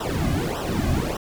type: noise with flanger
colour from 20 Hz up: brown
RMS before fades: -24 dBFS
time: 0-1.17 s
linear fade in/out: 5 ms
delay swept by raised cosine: 0.44 to 2.24 ms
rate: 1.7 Hz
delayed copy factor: -1
effects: none